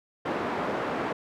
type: band-pass noise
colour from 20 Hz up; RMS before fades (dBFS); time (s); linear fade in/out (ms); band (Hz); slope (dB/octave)
pink; -30; 0.25-1.13; 10; 260 to 1400; 12
effects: none